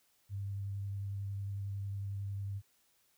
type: tone with vibrato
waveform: sine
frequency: 99.3 Hz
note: G2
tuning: 23 cents sharp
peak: -36 dBFS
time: 0.29-2.62 s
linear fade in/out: 50 ms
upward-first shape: sine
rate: 11 Hz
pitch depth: 13 cents each way
effects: white hiss -72 dBFS RMS until 3.17 s